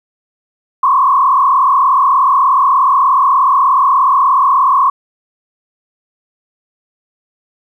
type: tone with frequency modulation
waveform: sine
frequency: 1076 Hz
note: C6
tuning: 48 cents sharp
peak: -7 dBFS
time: 0.83-4.9 s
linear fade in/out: 5 ms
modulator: 36.7 Hz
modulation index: 1.9
effects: 8-bit